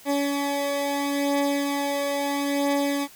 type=beating tone pair; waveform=20% pulse; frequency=282.6 / 283.35 Hz; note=C#4 / C#4; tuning=+34 / +38 cents; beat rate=0.75 Hz; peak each=-19 / -25 dBFS; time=0.05-3.08 s; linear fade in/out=50 ms; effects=white hiss -49 dBFS RMS until 3.15 s

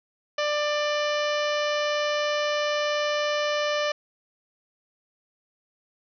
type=harmonic tone; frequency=593 Hz; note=D5; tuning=17 cents sharp; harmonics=1 / 2 / 3 / 4 / 5 / 6 / 7 / 8 / 9 / 10; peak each=-25 / -31 / -32 / -35 / -34 / -42 / -40 / -43 / -41 / -43 dBFS; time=0.38-3.92 s; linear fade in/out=5 ms; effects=none

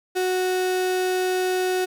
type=tone; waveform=35% pulse; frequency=368.9 Hz; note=F#4; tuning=5 cents flat; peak=-19 dBFS; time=0.15-1.86 s; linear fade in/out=20 ms; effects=none

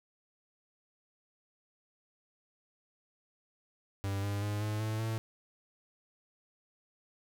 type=tone with pitch steps; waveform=45% pulse; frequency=98.7 / 101.18 / 103.73 / 106.34 / 109.01 / 111.75 Hz; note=G2 / G#2 / G#2 / G#2 / A2 / A2; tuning=+12 / -45 / -2 / +41 / -16 / +27 cents; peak=-32 dBFS; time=4.04-5.18 s; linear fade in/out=0 ms; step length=190 ms; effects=none

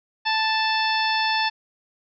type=harmonic tone; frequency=880 Hz; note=A5; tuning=in tune; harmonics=1 / 2 / 3 / 4 / 5 / 6; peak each=-23 / -26 / -28 / -29 / -30 / -31 dBFS; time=0.25-1.5 s; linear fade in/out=20 ms; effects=none

